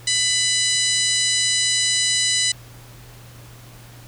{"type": "harmonic tone with a mistuned harmonic", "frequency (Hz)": 999, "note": "B5", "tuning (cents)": 20, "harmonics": [2, 3, 4, 5, 6, 7, 8, 9], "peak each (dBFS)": [-26, -26, -22, -26, -27, -27, -27, -27], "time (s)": [0.07, 2.52], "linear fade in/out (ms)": 5, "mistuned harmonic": 3, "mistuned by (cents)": -20, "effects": ["added 119 Hz sine -42 dBFS peak until 4.07 s", "pink hiss -46 dBFS RMS until 4.07 s"]}